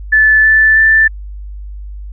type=tone with pitch steps; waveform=sine; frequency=1743 / 1755.1 / 1767.3 Hz; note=A6 / A6 / A6; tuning=-17 / -5 / +7 cents; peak=-5 dBFS; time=0.12-1.08 s; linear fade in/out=10 ms; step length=320 ms; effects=added 50 Hz sine -24 dBFS peak until 2.12 s